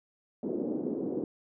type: band-pass noise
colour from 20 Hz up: pink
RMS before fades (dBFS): -33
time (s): 0.43-1.24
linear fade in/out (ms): 2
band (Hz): 240 to 420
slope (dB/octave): 24
effects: none